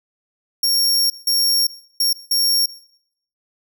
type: tone bursts at uneven times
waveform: sawtooth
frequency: 5530 Hz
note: F8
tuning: 18 cents flat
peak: -12 dBFS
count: 4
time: 0.63-1.1 / 1.27-1.67 / 2-2.13 / 2.31-2.66 s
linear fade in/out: 5 ms
effects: noise-tail reverb RT60 0.7 s tail -18 dB re dry